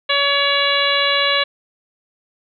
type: harmonic tone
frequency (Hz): 565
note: C#5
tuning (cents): +33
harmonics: 1 / 2 / 3 / 4 / 5 / 6 / 7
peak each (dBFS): -22 / -22 / -22 / -22 / -22 / -22 / -22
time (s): 0.09-1.44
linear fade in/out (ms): 10
effects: none